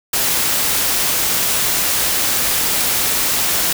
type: noise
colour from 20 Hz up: white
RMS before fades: -17 dBFS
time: 0.13-3.73 s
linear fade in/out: 5 ms
effects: none